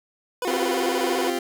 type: tone with vibrato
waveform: 25% pulse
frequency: 423.8 Hz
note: G#4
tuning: 35 cents sharp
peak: -21 dBFS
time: 0.42-1.3 s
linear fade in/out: 2 ms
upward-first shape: square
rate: 17 Hz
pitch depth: 270 cents each way
type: chord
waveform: 30% pulse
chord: C suspended fourth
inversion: none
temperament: just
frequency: 261.6 / 348.8 / 392.4 Hz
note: C4 / F4 / G4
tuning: 0 / -2 / +2 cents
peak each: -27 / -24 / -27 dBFS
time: 0.47-1.39 s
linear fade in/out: 5 ms
effects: 9-bit